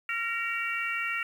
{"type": "harmonic tone with a mistuned harmonic", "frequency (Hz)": 458.6, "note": "A#4", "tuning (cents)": -28, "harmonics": [3, 4, 5, 6], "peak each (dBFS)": [-34, -34, -34, -34], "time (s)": [0.09, 1.23], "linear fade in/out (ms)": 2, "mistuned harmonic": 4, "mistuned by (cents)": 39, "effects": ["9-bit"]}